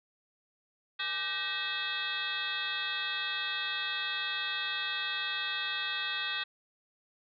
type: tone with frequency modulation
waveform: sine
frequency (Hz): 2600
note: E7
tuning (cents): -24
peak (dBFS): -31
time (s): 0.99-6.44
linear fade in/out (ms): 10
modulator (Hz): 353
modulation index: 3.8
effects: none